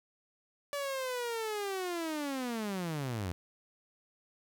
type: linear sweep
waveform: sawtooth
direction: down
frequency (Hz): 577 to 82.41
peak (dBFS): -30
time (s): 0.73-3.32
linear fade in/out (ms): 0
effects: none